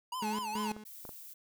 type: tone with vibrato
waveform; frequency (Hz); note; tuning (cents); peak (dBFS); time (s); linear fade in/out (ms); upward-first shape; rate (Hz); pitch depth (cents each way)
square; 932.3; A#5; 0; -36; 0.12-0.72; 5; sine; 4.6; 180
type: tone with tremolo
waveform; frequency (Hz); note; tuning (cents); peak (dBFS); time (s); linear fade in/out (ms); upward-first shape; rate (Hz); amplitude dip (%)
35% pulse; 213.2; G#3; +46; -33; 0.22-0.84; 5; square; 3; 75
type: clicks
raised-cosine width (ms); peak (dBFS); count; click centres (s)
1; -32; 4; 0.713 / 0.765 / 1.052 / 1.092
type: noise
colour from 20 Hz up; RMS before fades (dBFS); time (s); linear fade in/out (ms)
violet; -49; 0.85-1.34; 10
effects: none